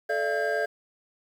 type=tone cluster; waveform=triangle; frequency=435.9 / 590 / 680 / 1604 Hz; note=A4 / D5 / F5 / G6; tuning=-16 / +8 / -46 / +39 cents; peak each=-28 dBFS; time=0.09-0.66 s; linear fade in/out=10 ms; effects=9-bit